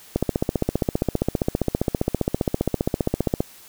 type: click train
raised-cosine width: 2 ms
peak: -6 dBFS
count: 50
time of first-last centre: 0.16-3.405 s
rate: 15.1 Hz
effects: white hiss -47 dBFS RMS until 3.68 s